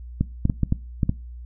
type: clicks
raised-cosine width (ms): 5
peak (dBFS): -7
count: 7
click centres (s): 0.21 / 0.454 / 0.498 / 0.633 / 0.724 / 1.032 / 1.094
effects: noise-tail reverb RT60 0.3 s tail -21 dB re dry + added 60 Hz sine -35 dBFS peak until 1.45 s